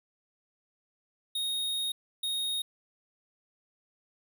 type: tone bursts at uneven times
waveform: square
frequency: 3729 Hz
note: A#7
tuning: in tune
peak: -30 dBFS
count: 2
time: 1.35-1.92 / 2.23-2.62 s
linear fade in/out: 5 ms
effects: none